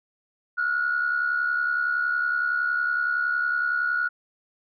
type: tone pair together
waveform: sine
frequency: 1379 / 1449.8 Hz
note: F6 / F#6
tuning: -22 / -36 cents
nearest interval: minor second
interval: 86 cents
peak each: -28 / -22 dBFS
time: 0.57-4.09 s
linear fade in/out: 20 ms
effects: tanh soft clip ceiling -15 dBFS